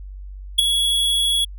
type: tone with ADSR envelope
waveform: square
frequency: 3357 Hz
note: G#7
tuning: 18 cents sharp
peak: -8 dBFS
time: 0.58-1.45 s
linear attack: 13 ms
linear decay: 6 ms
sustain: -9 dB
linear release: 10 ms
effects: added 48 Hz sine -32 dBFS peak until 1.58 s